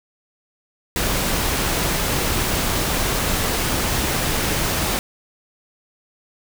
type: noise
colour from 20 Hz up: pink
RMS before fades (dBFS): -21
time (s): 0.96-4.99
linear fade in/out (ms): 0
effects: none